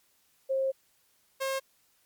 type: tone pair in turn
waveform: sine / sawtooth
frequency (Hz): 534 / 536.3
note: C5 / C5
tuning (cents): +35 / +43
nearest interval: unison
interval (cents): 8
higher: second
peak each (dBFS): -25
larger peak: neither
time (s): 0.49-0.72 / 1.4-1.6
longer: first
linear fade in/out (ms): 20
effects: white hiss -68 dBFS RMS until 2.05 s + MP3 96 kbps